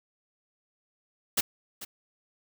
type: noise with echo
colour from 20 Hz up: white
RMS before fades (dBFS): -24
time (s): 1.37-1.41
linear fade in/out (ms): 10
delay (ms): 440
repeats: 1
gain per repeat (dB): -15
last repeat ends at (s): 1.85
effects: none